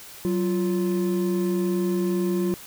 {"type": "tone pair together", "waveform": "triangle", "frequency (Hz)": [187.13, 349.2], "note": ["F#3", "F4"], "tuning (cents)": [20, 0], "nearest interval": "major seventh", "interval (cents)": 1080, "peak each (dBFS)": -22, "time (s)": [0.25, 2.54], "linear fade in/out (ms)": 0, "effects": ["white hiss -43 dBFS RMS until 2.66 s"]}